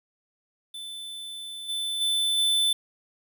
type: tone with level steps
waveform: square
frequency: 3520 Hz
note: A7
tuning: in tune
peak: -36 / -28 / -23 / -21 dBFS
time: 0.74-2.73 s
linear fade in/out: 5 ms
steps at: 1.68 / 2 / 2.37 s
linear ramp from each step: 20 ms
effects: 10-bit